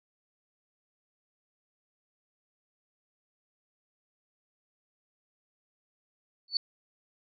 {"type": "tone with exponential growth", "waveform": "sine", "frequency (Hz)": 4475, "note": "C#8", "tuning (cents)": 16, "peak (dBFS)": -20, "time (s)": [6.48, 6.57], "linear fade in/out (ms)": 2, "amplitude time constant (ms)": 18, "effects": []}